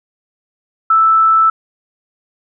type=tone; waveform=sine; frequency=1318.5 Hz; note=E6; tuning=in tune; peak=-7 dBFS; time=0.9-1.5 s; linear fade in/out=5 ms; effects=none